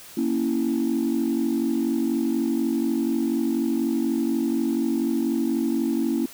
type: chord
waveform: sine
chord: A# diminished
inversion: none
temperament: equal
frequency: 233.1 / 277.2 / 329.6 Hz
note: A#3 / C#4 / E4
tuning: 0 / 0 / 0 cents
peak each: -24 dBFS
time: 0.17-6.26 s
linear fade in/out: 5 ms
effects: tanh soft clip ceiling -15 dBFS + white hiss -44 dBFS RMS until 6.33 s